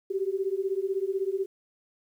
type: beating tone pair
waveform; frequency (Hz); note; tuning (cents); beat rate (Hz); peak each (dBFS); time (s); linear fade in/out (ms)
sine; 378.7 / 394.7; F#4 / G4; +40 / +12; 16; -29; 0.1-1.46; 10
effects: 10-bit